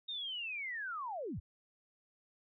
sine linear sweep, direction down, 3729 to 45.69 Hz, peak -38 dBFS, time 0.08-1.4 s, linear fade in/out 10 ms, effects none

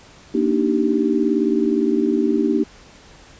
sine chord, Eb major seventh, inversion second, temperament just, 233.3 / 291.7 / 311.1 / 388.9 Hz, Bb3 / D4 / Eb4 / G4, +2 / -12 / 0 / -14 cents, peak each -21 dBFS, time 0.34-2.64 s, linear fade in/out 10 ms, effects pink hiss -46 dBFS RMS until 3.39 s + resampled to 16000 Hz

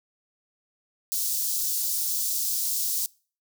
white high-pass noise, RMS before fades -27 dBFS, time 1.12-3.06 s, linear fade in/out 0 ms, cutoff 4700 Hz, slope 24 dB/octave, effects noise-tail reverb RT60 0.4 s tail -24 dB re dry

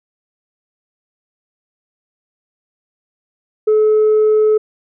sine tone, 430 Hz, A4, 40 cents flat, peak -7 dBFS, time 3.67-4.58 s, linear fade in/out 10 ms, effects tanh soft clip ceiling -7 dBFS

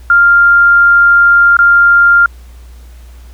sine tone with dropouts, 1396.9 Hz, F6, in tune, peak -3 dBFS, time 0.1-2.26 s, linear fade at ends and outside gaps 2 ms, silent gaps 1.569-1.589 s, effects added 60 Hz sine -31 dBFS peak until 3.33 s + pink hiss -46 dBFS RMS until 3.33 s

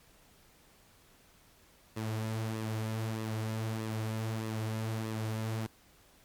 sawtooth tone with flanger, 110.4 Hz, A2, 6 cents sharp, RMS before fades -35 dBFS, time 1.96-5.67 s, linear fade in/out 10 ms, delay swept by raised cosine 1.3 to 6.5 ms, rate 1.6 Hz, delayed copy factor -0.5, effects pink hiss -62 dBFS RMS until 6.24 s + MP3 96 kbps

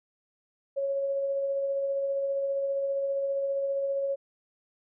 sine tone with tremolo, 552 Hz, C#5, 7 cents flat, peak -25 dBFS, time 0.76-4.16 s, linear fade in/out 20 ms, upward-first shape sine, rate 15 Hz, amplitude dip 25%, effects none

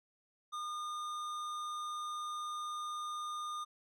triangle tone with tanh clipping, 1216 Hz, D#6, 40 cents flat, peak -40 dBFS, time 0.52-3.65 s, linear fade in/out 20 ms, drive 18 dB, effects none

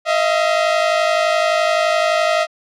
sawtooth tone pair together, 630.3 / 682 Hz, D#5 / F5, +22 / -41 cents, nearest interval minor second, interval 137 cents, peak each -12 / -14 dBFS, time 0.05-2.47 s, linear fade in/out 50 ms, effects low-pass 5000 Hz 12 dB/octave

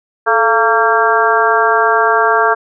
harmonic tone with a mistuned harmonic, 228.7 Hz, A#3, 33 cents flat, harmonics 2 / 3 / 4 / 5 / 6 / 7, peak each -16 / -16 / -16 / -16 / -16 / -16 dBFS, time 0.26-2.55 s, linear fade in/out 20 ms, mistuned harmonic 2, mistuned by -74 cents, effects none

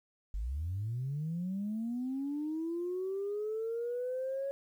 sine linear sweep, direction up, 45.41 to 556 Hz, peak -32 dBFS, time 0.34-4.51 s, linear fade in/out 0 ms, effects tanh soft clip ceiling -29 dBFS + 11-bit

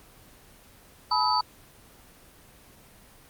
sine tone cluster, 862 / 988 / 1273 / 4563 Hz, A5 / B5 / D#6 / C#8, -36 / 0 / +39 / +49 cents, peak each -27 / -25 / -28 / -27 dBFS, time 1.11-1.41 s, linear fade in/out 5 ms, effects pink hiss -53 dBFS RMS until 3.29 s + Opus 24 kbps

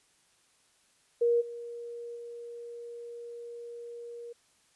sine tone with level steps, 472.8 Hz, A#4, 24 cents sharp, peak -22 / -38 / -40 dBFS, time 1.21-4.33 s, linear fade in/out 10 ms, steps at 1.4 / 2.15 s, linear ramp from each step 20 ms, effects white hiss -67 dBFS RMS until 4.75 s + resampled to 24000 Hz

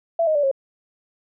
sine tone with pitch steps, 668 / 623.3 / 581.5 / 542.6 Hz, E5 / D#5 / D5 / C#5, +23 / +3 / -17 / -37 cents, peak -16 dBFS, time 0.19-0.514 s, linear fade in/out 5 ms, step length 81 ms, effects none

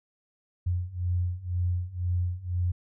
sine beating tone pair, 87.9 / 89.9 Hz, F2 / F#2, +12 / -49 cents, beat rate 2 Hz, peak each -30 / -28 dBFS, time 0.66-2.72 s, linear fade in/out 10 ms, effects none

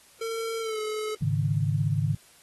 square tone with pitch glide, 453.1 to 429.7 Hz, A#4 to A4, -49 to -41 cents, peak -30 dBFS, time 0.21-1.15 s, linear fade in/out 5 ms, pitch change -92 cents, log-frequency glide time 0.6-0.79 s
sine chord, Ab suspended fourth, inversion none, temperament equal with one note detuned, 104.85 / 138.59 / 155.56 Hz, Ab2 / Db3 / Eb3, +17 / 0 / 0 cents, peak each -27 dBFS, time 1.22-2.15 s, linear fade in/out 5 ms
effects white hiss -56 dBFS RMS until 2.42 s + AAC 32 kbps

